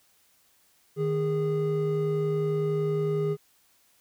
triangle tone pair together, 154 / 411.1 Hz, D#3 / G#4, -17 / -18 cents, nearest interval octave + perfect fourth, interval 1699 cents, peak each -26 / -24 dBFS, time 0.96-3.37 s, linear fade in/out 50 ms, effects white hiss -64 dBFS RMS until 4 s

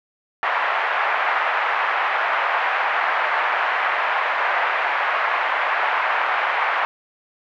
pink band-pass noise, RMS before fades -21 dBFS, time 0.43-6.85 s, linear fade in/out 0 ms, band 740 to 2200 Hz, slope 24 dB/octave, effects none

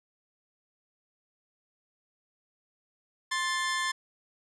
sawtooth tone pair together, 1052 / 1755 Hz, C6 / A6, +9 / -5 cents, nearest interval major sixth, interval 886 cents, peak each -27 dBFS, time 3.31-3.92 s, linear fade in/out 10 ms, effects resampled to 22050 Hz + 10-bit

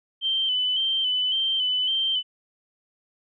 sine tone with vibrato, 3070 Hz, G7, 37 cents flat, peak -21 dBFS, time 0.21-2.23 s, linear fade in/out 50 ms, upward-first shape square, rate 1.8 Hz, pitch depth 38 cents each way, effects none

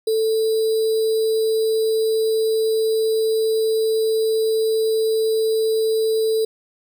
sine tone with sample-and-hold, 442.3 Hz, A4, 9 cents sharp, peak -16 dBFS, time 0.07-6.45 s, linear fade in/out 5 ms, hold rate 4410 Hz, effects none

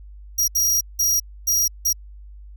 sawtooth tone bursts at uneven times, 5710 Hz, F8, 37 cents sharp, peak -14 dBFS, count 5, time 0.38-0.48 / 0.55-0.81 / 0.99-1.2 / 1.47-1.68 / 1.85-1.93 s, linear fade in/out 10 ms, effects added 50 Hz sine -38 dBFS peak until 2.56 s

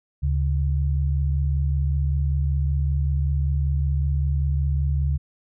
sine tone pair together, 73.36 / 138.59 Hz, D2 / C#3, -1 / 0 cents, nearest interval major seventh, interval 1101 cents, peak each -20 / -25 dBFS, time 0.22-5.18 s, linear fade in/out 20 ms, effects none

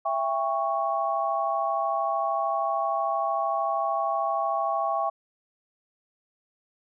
sine chord, C# diminished, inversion first, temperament just, 665.2 / 798.3 / 1108.7 Hz, E5 / G5 / C#6, +16 / +31 / 0 cents, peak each -28 dBFS, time 0.05-5.1 s, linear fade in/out 10 ms, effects none

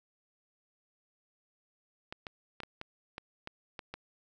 clicks, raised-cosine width 0.3 ms, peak -24 dBFS, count 9, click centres 2.125 / 2.268 / 2.603 / 2.634 / 2.814 / 3.181 / 3.474 / 3.792 / 3.94 s, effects none

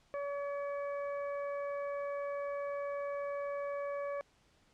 harmonic tone, 568 Hz, C#5, 42 cents sharp, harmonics 1 / 2 / 3 / 4, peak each -36 / -44 / -51 / -53 dBFS, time 0.14-4.21 s, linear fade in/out 0 ms, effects pink hiss -69 dBFS RMS until 4.73 s + low-pass 7000 Hz 12 dB/octave

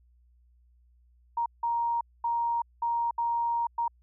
sine tone bursts at uneven times, 937 Hz, A#5, 9 cents sharp, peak -25 dBFS, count 6, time 1.37-1.46 / 1.63-2.01 / 2.24-2.62 / 2.82-3.11 / 3.18-3.67 / 3.78-3.88 s, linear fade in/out 5 ms, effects added 60 Hz sine -59 dBFS peak until 4.02 s

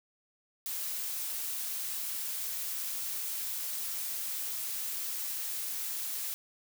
blue noise, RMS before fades -36 dBFS, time 0.66-6.34 s, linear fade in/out 0 ms, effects none

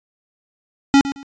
square tone with echo, 277.5 Hz, C#4, 2 cents sharp, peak -9 dBFS, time 0.94-1.01 s, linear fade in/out 0 ms, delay 110 ms, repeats 2, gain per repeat -13 dB, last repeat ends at 1.23 s, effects resampled to 16000 Hz

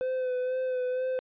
triangle tone with vibrato, 509 Hz, C5, 48 cents flat, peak -25 dBFS, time 0.01-1.19 s, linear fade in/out 0 ms, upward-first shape sine, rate 2.1 Hz, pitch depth 26 cents each way, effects resampled to 8000 Hz

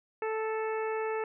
harmonic tone, 439.3 Hz, A4, 3 cents flat, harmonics 1 / 2 / 3 / 4 / 5 / 6, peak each -31 / -37 / -41 / -43 / -45 / -47 dBFS, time 0.22-1.24 s, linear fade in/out 2 ms, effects none

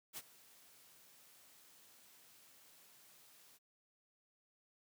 white noise with ADSR envelope, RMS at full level -45 dBFS, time 0.13-3.59 s, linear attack 43 ms, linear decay 41 ms, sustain -19 dB, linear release 35 ms, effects high-pass 100 Hz 12 dB/octave

